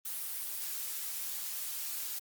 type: noise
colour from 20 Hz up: blue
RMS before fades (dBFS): -38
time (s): 0.05-2.19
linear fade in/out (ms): 5
effects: Opus 32 kbps